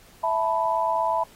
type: chord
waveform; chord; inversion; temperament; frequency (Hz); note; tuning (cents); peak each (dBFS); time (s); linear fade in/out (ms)
sine; E suspended fourth; none; equal; 659.3 / 880 / 987.8; E5 / A5 / B5; 0 / 0 / 0; -26 / -26 / -24; 0.23-1.24; 10
effects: pink hiss -53 dBFS RMS until 1.35 s + AAC 48 kbps